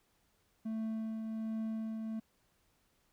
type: tone with tremolo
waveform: triangle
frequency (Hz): 221.3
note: A3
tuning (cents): +10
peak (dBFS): -32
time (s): 0.65-2.2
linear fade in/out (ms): 10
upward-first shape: triangle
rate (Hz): 1.3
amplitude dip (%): 35
effects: pink hiss -74 dBFS RMS until 3.12 s